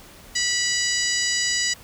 harmonic tone, 979 Hz, B5, 15 cents flat, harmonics 2 / 3 / 4 / 5 / 6 / 7 / 8, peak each -26 / -30 / -31 / -26 / -31 / -28 / -30 dBFS, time 0.35-1.74 s, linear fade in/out 10 ms, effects pink hiss -46 dBFS RMS until 1.83 s

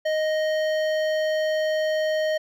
triangle tone with hard clipping, 622.3 Hz, D#5, in tune, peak -23 dBFS, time 0.05-2.38 s, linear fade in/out 10 ms, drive 17 dB, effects none

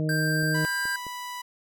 harmonic tone, 155.56 Hz, D#3, in tune, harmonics 1 / 2 / 3 / 4, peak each -25 / -31 / -35 / -37 dBFS, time 0-0.65 s, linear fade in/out 0 ms
square tone with pitch glide, 1578 to 1596.3 Hz, G6 to G6, +11 to +31 cents, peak -27 dBFS, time 0.09-0.96 s, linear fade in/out 2 ms, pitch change +20 cents, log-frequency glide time 0.49-0.73 s
click train, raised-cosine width 2 ms, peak -29 dBFS, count 4, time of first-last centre 0.43-1.067 s, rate 4.71 Hz
sawtooth tone, 987 Hz, B5, 1 cent flat, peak -30 dBFS, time 0.54-1.42 s, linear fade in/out 10 ms
effects none

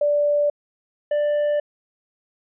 sine / triangle tone pair in turn, 585 / 589.7 Hz, D5 / D5, -7 / +7 cents, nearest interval unison, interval 14 cents, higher second, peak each -16 dBFS, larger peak neither, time 0.01-0.5 / 1.11-1.6 s, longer neither, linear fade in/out 5 ms, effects resampled to 8000 Hz

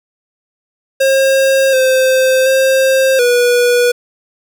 square tone with pitch steps, 537 / 521 / 530 / 486.3 Hz, C5 / C5 / C5 / B4, +45 / -7 / +22 / -27 cents, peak -9 dBFS, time 1-3.92 s, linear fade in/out 10 ms, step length 730 ms, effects none

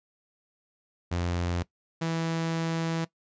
sawtooth tone pair in turn, 87.31 / 164.25 Hz, F2 / E3, 0 / -6 cents, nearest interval major seventh, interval 1094 cents, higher second, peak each -23 / -23 dBFS, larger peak neither, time 1.11-1.63 / 2.01-3.05 s, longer second, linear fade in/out 10 ms, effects noise-tail reverb RT60 0.1 s tail -19 dB re dry + resampled to 16000 Hz

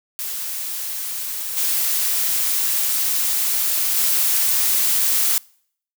blue noise with level steps, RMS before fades -27 / -20 / -18 dBFS, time 0.19-5.38 s, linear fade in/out 0 ms, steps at 1.56 / 3.96 s, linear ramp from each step 20 ms, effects noise-tail reverb RT60 0.6 s tail -25 dB re dry

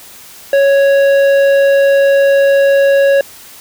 sine tone with tanh clipping, 554.4 Hz, C#5, in tune, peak -8 dBFS, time 0.53-3.21 s, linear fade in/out 2 ms, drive 11 dB, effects white hiss -36 dBFS RMS until 3.6 s

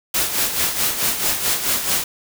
white noise with tremolo, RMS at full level -18 dBFS, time 0.14-2.04 s, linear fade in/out 5 ms, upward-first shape sine, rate 4.6 Hz, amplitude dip 60%, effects none

